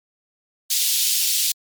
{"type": "high-pass noise", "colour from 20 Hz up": "pink", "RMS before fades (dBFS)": -20, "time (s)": [0.7, 1.52], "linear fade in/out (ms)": 5, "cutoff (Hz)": 3400, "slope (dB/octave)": 24, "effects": ["MP3 96 kbps"]}